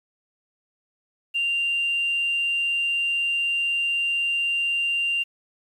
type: tone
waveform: sine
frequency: 2782 Hz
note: F7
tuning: 7 cents flat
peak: -20 dBFS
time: 1.34-5.24 s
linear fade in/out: 20 ms
effects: tanh soft clip ceiling -17 dBFS + 9-bit